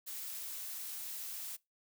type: noise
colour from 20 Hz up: blue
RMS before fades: -43 dBFS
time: 0.06-1.57 s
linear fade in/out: 20 ms
effects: noise-tail reverb RT60 0.2 s tail -22 dB re dry